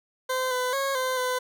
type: tone with pitch steps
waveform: 20% pulse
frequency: 515 / 503 / 547 / 515 / 505 Hz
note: C5 / B4 / C#5 / C5 / B4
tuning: -28 / +32 / -23 / -28 / +39 cents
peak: -20 dBFS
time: 0.29-1.39 s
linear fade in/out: 10 ms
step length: 220 ms
effects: none